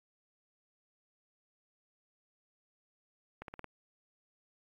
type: accelerating click train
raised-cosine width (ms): 0.5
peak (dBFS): -28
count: 5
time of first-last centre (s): 3.42-3.643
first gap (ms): 62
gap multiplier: 0.93
effects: AAC 64 kbps